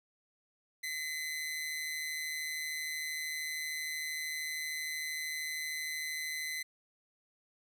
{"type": "tone with amplitude modulation", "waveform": "sawtooth", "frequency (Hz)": 2030, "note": "B6", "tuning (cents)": 47, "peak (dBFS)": -30, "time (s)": [0.83, 6.63], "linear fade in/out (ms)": 10, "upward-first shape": "sine", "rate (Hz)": 153, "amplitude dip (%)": 55, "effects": []}